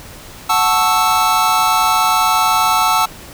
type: chord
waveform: square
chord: F# minor seventh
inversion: none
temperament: equal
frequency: 740 / 880 / 1108.7 / 1318.5 Hz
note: F#5 / A5 / C#6 / E6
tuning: 0 / 0 / 0 / 0 cents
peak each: -20 / -17 / -21 / -16 dBFS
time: 0.49-3.06 s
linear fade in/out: 10 ms
effects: pink hiss -36 dBFS RMS until 3.33 s